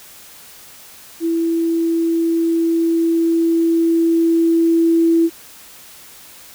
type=tone with level ramp; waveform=sine; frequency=331.7 Hz; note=E4; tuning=11 cents sharp; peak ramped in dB=-15 to -10 dBFS; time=1.2-5.3 s; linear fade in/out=50 ms; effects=white hiss -41 dBFS RMS until 6.54 s